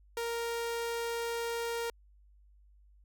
sawtooth tone, 466.2 Hz, A#4, in tune, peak -29 dBFS, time 0.17-1.9 s, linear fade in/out 2 ms, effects added 50 Hz sine -58 dBFS peak until 3.04 s

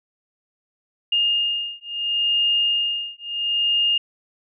sine beating tone pair, 2830 / 2830.73 Hz, F7 / F7, +22 / +23 cents, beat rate 0.73 Hz, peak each -22 dBFS, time 1.12-3.98 s, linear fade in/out 5 ms, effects none

